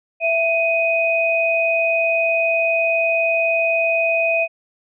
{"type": "tone pair together", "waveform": "sine", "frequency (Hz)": [663.9, 2500], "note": ["E5", "D#7"], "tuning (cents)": [12, 8], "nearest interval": "octave + major seventh", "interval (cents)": 2296, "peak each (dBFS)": -18, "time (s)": [0.2, 4.48], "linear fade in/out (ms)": 50, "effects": []}